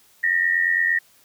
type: tone pair together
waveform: sine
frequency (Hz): 1821.2 / 1910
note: A#6 / A#6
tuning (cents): -41 / +42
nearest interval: minor second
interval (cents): 83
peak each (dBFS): -20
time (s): 0.23-0.99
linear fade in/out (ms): 10
effects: white hiss -56 dBFS RMS until 1.24 s